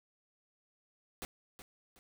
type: noise with echo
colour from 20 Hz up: pink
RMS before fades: -42 dBFS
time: 1.22-1.25 s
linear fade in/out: 0 ms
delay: 370 ms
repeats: 2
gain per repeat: -10 dB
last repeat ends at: 1.99 s
effects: none